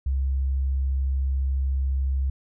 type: tone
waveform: sine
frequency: 67 Hz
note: C2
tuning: 42 cents sharp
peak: -21 dBFS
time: 0.06-2.3 s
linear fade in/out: 5 ms
effects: none